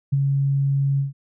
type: tone with ADSR envelope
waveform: sine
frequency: 138.59 Hz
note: C#3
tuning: in tune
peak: -14 dBFS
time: 0.12-1.13 s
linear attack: 13 ms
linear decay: 23 ms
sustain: -3 dB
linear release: 140 ms
effects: none